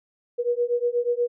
sine beating tone pair, 477.8 / 486.1 Hz, A#4 / B4, +43 / -28 cents, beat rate 8.3 Hz, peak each -24 dBFS, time 0.38-1.28 s, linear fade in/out 20 ms, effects none

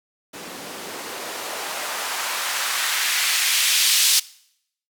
blue noise with band-pass filter sweep, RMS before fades -23 dBFS, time 0.33-4.2 s, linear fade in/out 10 ms, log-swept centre 230 to 4100 Hz, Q 1, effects noise-tail reverb RT60 0.7 s tail -21 dB re dry

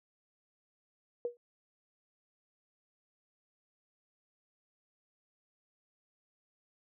sine tone with exponential decay, 480 Hz, B4, 49 cents flat, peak -28 dBFS, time 1.25-1.37 s, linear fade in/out 1 ms, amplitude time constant 26 ms, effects none

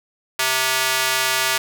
square tone with high-pass filter, 130.81 Hz, C3, in tune, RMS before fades -20 dBFS, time 0.39-1.58 s, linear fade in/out 5 ms, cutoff 1400 Hz, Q 0.66, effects none

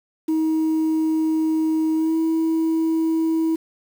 sine tone with pitch glide, 316.9 to 323.4 Hz, D#4 to E4, +32 to -33 cents, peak -15 dBFS, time 0.28-3.56 s, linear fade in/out 10 ms, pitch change +35 cents, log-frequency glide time 1.95-2.17 s, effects tanh soft clip ceiling -16 dBFS + 7-bit

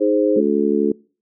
sine chord, Ab major, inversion second, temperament equal, 311.1 / 415.3 / 523.3 Hz, Eb4 / Ab4 / C5, 0 / 0 / 0 cents, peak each -18 dBFS, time 0-0.41 s, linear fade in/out 20 ms
harmonic tone, 72 Hz, D2, 34 cents flat, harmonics 3 / 4 / 5 / 6, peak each -20 / -20 / -20 / -20 dBFS, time 0.36-0.92 s, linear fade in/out 5 ms
effects noise-tail reverb RT60 0.4 s tail -25 dB re dry

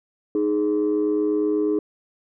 sine tone pair together, 310 / 418.2 Hz, D#4 / G#4, -6 / +12 cents, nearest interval perfect fourth, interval 518 cents, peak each -20 dBFS, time 0.35-1.79 s, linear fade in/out 2 ms, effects tanh soft clip ceiling -14 dBFS

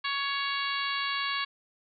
harmonic tone, 558 Hz, C#5, 11 cents sharp, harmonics 2 / 3 / 4 / 5 / 6 / 7 / 8, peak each -33 / -35 / -36 / -37 / -38 / -38 / -39 dBFS, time 0.04-1.45 s, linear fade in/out 10 ms, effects none

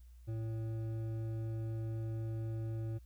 triangle tone with hard clipping, 112 Hz, A2, 31 cents sharp, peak -38 dBFS, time 0.27-2.99 s, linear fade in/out 20 ms, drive 13 dB, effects added 60 Hz sine -53 dBFS peak until 3.05 s + white hiss -75 dBFS RMS until 3.05 s

